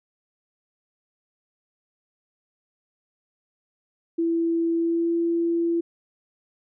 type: tone with pitch glide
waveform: sine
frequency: 333.1 to 337.4 Hz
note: E4 to E4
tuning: +18 to +40 cents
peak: -20 dBFS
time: 4.18-5.81 s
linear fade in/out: 10 ms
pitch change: +22 cents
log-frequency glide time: 4.75-5.15 s
effects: none